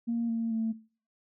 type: tone with pitch steps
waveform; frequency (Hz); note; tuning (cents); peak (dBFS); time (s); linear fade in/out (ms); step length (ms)
sine; 233.1 / 228.4 / 223.9; A#3 / A#3 / A3; 0 / -35 / +30; -26; 0.07-0.73; 20; 220
effects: noise-tail reverb RT60 0.4 s tail -19 dB re dry + tanh soft clip ceiling -22 dBFS